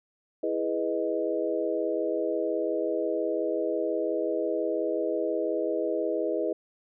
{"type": "chord", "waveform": "sine", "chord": "E major seventh", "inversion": "none", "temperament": "equal", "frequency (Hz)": [329.6, 415.3, 493.9, 622.3], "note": ["E4", "G#4", "B4", "D#5"], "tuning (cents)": [0, 0, 0, 0], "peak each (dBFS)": -31, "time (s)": [0.43, 6.53], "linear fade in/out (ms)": 5, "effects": []}